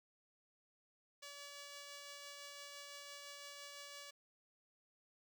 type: tone with tremolo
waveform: 5% pulse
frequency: 572 Hz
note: D5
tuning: 46 cents flat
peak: -38 dBFS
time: 1.22-4.11 s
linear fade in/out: 10 ms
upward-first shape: triangle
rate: 5.9 Hz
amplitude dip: 25%
effects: none